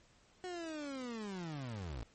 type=linear sweep; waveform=30% pulse; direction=down; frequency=370 to 51.8 Hz; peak=-38 dBFS; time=0.44-2.03 s; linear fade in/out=0 ms; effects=pink hiss -67 dBFS RMS until 2.14 s + MP3 32 kbps